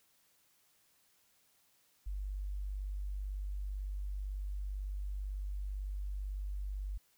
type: tone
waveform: sine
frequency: 49 Hz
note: G1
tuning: in tune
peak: -36 dBFS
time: 2.06-6.98 s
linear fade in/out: 10 ms
effects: white hiss -71 dBFS RMS until 7.17 s

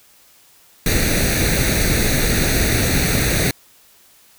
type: noise with comb filter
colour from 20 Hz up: pink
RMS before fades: -17 dBFS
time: 0.86-3.51 s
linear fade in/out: 2 ms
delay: 0.48 ms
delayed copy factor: +0.75
effects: white hiss -51 dBFS RMS until 4.38 s

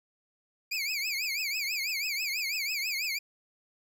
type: tone with vibrato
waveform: 25% pulse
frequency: 2349 Hz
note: D7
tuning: in tune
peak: -26 dBFS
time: 0.71-3.19 s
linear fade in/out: 10 ms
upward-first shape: triangle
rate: 6.1 Hz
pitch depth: 200 cents each way
effects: none

